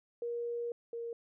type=tone pair in turn; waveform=sine; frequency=473.3 / 466.8 Hz; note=A#4 / A#4; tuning=+26 / +2 cents; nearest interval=unison; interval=24 cents; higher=first; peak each=-34 / -37 dBFS; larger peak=first; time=0.22-0.72 / 0.93-1.13 s; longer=first; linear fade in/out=2 ms; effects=none